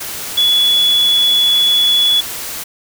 sine tone in noise, 3409 Hz, G#7, 45 cents sharp, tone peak -9 dBFS, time 0.37-2.21 s, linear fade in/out 10 ms, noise white, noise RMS -25 dBFS, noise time 0-2.64 s, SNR +13 dB, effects none

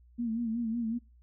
sine tone with vibrato, 230 Hz, A#3, 23 cents flat, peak -29 dBFS, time 0.18-0.99 s, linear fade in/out 20 ms, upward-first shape sine, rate 5.4 Hz, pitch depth 73 cents each way, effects noise-tail reverb RT60 0.3 s tail -23 dB re dry + added 60 Hz sine -56 dBFS peak until 1.22 s

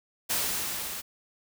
white noise with level ramp, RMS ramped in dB -27 to -37 dBFS, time 0.29-1.02 s, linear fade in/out 20 ms, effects none

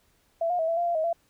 sine tone with pitch steps, 667 / 712 / 647 / 666 / 693 / 688 / 633 / 677 Hz, E5 / F5 / E5 / E5 / F5 / F5 / D#5 / E5, +20 / +33 / -32 / +18 / -14 / -26 / +30 / +46 cents, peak -23 dBFS, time 0.41-1.13 s, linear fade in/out 5 ms, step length 90 ms, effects pink hiss -66 dBFS RMS until 1.29 s

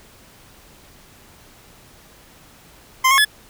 25% pulse tone with pitch steps, 1042 / 1087 / 1712 Hz, C6 / C#6 / A6, -7 / -34 / -48 cents, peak -8 dBFS, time 3.04-3.25 s, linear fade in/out 10 ms, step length 70 ms, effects pink hiss -48 dBFS RMS until 3.49 s

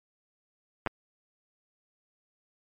clicks, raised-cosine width 0.5 ms, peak -14 dBFS, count 2, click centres 0.863 / 0.872 s, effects MP3 96 kbps

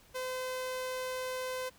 sawtooth tone, 512 Hz, C5, 38 cents flat, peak -31 dBFS, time 0.14-1.7 s, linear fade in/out 20 ms, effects pink hiss -61 dBFS RMS until 1.78 s

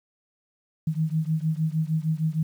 sine beating tone pair, 155.56 / 162.06 Hz, D#3 / E3, 0 / -29 cents, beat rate 6.5 Hz, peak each -25 / -26 dBFS, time 0.87-2.43 s, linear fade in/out 5 ms, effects 9-bit

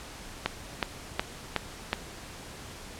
click train, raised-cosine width 0.3 ms, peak -9 dBFS, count 5, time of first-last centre 0.46-1.931 s, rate 2.72 Hz, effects pink hiss -44 dBFS RMS until 2.99 s + low-pass 10000 Hz 12 dB/octave

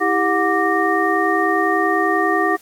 sine tone cluster, 327.1 / 397.2 / 729 / 1173 / 1849 Hz, E4 / G4 / F#5 / D6 / A#6, -13 / +23 / -26 / -2 / -15 cents, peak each -21 dBFS, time 0-2.57 s, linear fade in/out 20 ms, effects white hiss -49 dBFS RMS until 2.61 s + AAC 64 kbps

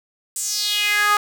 sawtooth tone with high-pass filter sweep, 415.3 Hz, G#4, in tune, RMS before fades -20 dBFS, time 0.36-1.17 s, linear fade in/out 2 ms, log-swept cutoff 8400 to 1100 Hz, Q 3.8, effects none

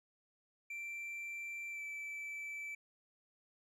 triangle tone with pitch glide, 2349 to 2318 Hz, D7 to D7, 0 to -23 cents, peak -40 dBFS, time 0.7-2.75 s, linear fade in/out 5 ms, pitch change -23 cents, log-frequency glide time 1.7-1.82 s, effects none

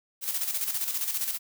blue noise with tremolo, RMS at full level -28 dBFS, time 0.21-1.39 s, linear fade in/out 50 ms, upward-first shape square, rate 15 Hz, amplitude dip 55%, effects none

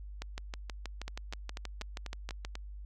two click trains, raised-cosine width 0.2 ms, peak -22 / -23 dBFS, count 15 / 7, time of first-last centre 0.22-2.449 / 1.08-2.554 s, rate 6.28 / 4.07 Hz, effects added 50 Hz sine -42 dBFS peak until 2.85 s

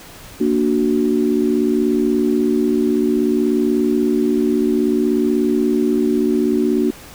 sine chord, Bb augmented, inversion none, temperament equal, 233.1 / 293.7 / 370 Hz, Bb3 / D4 / F#4, 0 / 0 / 0 cents, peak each -18 dBFS, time 0.4-6.91 s, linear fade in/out 10 ms, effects pink hiss -39 dBFS RMS until 7.14 s

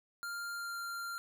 square tone with pitch glide, 1397 to 1386.5 Hz, F6 to F6, 0 to -13 cents, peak -39 dBFS, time 0.23-1.18 s, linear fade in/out 0 ms, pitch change -13 cents, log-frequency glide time 0.53-0.8 s, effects none

